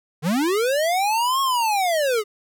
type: linear two-way sweep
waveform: square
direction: up then down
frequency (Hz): 138.6 to 1101 to 400.5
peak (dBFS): -19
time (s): 0.22-2.24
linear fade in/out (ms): 50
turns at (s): 1.41
effects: none